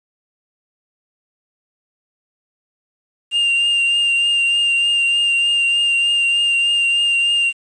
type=tone with vibrato; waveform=triangle; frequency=2794 Hz; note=F7; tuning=in tune; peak=-12 dBFS; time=3.31-7.53 s; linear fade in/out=50 ms; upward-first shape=triangle; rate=3.3 Hz; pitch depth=22 cents each way; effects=resampled to 22050 Hz + 7-bit